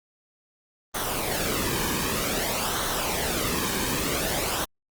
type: noise with flanger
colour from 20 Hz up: pink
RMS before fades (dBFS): -27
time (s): 0.94-4.65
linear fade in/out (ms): 10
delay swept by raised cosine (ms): 0.4 to 1.5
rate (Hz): 0.53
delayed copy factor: -0.55
effects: Opus 24 kbps